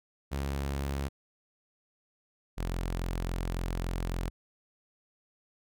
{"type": "tone pair in turn", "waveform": "sawtooth", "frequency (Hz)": [69.3, 43.58], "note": ["C#2", "F1"], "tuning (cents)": [0, -3], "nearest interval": "minor sixth", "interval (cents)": 803, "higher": "first", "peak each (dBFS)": -27, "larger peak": "neither", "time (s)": [[0.31, 1.09], [2.57, 4.3]], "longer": "second", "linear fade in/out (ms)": 20, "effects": []}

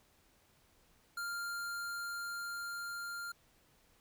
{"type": "tone with level ramp", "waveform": "square", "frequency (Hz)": 1396.9, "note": "F6", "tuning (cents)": 0, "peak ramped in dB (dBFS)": [-38, -41], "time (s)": [1.17, 3.32], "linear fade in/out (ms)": 5, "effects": ["pink hiss -69 dBFS RMS until 4 s"]}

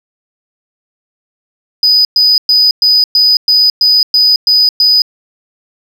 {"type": "tone bursts", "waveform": "sine", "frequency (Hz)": 4978, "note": "D#8", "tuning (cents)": 0, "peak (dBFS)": -3, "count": 10, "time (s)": [1.83, 5.02], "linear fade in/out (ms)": 2, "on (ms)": 220, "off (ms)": 110, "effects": ["tanh soft clip ceiling -3 dBFS"]}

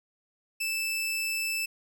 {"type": "tone", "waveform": "sawtooth", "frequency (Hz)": 2637, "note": "E7", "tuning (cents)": 0, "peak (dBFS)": -25, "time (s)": [0.6, 1.66], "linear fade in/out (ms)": 10, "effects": []}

